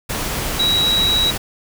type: tone in noise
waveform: sine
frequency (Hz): 3869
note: B7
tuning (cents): -36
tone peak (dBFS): -14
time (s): 0.59-1.31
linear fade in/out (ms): 10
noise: pink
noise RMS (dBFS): -23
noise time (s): 0.09-1.38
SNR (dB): +6
effects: none